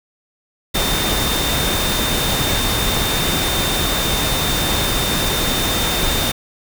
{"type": "tone in noise", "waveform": "sine", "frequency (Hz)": 3627, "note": "A#7", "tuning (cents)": -48, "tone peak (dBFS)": -23, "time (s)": [0.74, 6.32], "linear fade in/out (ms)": 10, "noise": "pink", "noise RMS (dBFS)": -19, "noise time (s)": [0.74, 6.32], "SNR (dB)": -7, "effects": []}